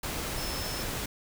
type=tone in noise; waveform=sine; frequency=5274 Hz; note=E8; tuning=in tune; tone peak=-39 dBFS; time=0.37-0.83 s; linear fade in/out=5 ms; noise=pink; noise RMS=-34 dBFS; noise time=0.03-1.06 s; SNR=-8 dB; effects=none